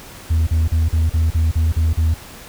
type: tone bursts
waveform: sine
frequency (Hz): 80.6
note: E2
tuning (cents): -38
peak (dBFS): -10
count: 9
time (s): 0.3-2.142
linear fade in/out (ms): 10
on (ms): 170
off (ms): 39
effects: tanh soft clip ceiling -12 dBFS + pink hiss -38 dBFS RMS until 2.48 s